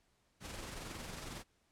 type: noise with amplitude modulation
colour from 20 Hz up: pink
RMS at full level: -44 dBFS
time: 0.4-1.44 s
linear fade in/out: 50 ms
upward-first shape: sine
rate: 22 Hz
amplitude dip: 40%
effects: pink hiss -75 dBFS RMS until 1.71 s + low-pass 10000 Hz 12 dB/octave